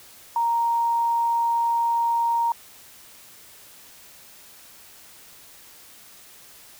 sine tone, 932.3 Hz, A#5, in tune, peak -19 dBFS, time 0.36-2.52 s, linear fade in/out 2 ms, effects white hiss -48 dBFS RMS until 6.79 s

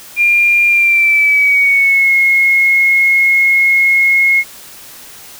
sine tone with pitch glide, 2400 to 2163 Hz, D7 to C#7, +37 to -43 cents, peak -7 dBFS, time 0.16-4.44 s, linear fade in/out 50 ms, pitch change -180 cents, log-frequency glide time 0.68-2.14 s, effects white hiss -35 dBFS RMS until 5.39 s

